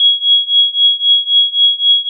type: tone with tremolo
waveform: sine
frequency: 3322 Hz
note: G#7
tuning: in tune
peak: -4 dBFS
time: 0-2.09 s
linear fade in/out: 2 ms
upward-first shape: triangle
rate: 3.8 Hz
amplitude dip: 95%
effects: none